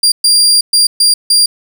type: tone bursts at uneven times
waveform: 30% pulse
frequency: 4774 Hz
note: D8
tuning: 28 cents sharp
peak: -3 dBFS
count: 5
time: 0.03-0.12 / 0.24-0.61 / 0.73-0.87 / 1-1.14 / 1.3-1.46 s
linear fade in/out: 5 ms
effects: 7-bit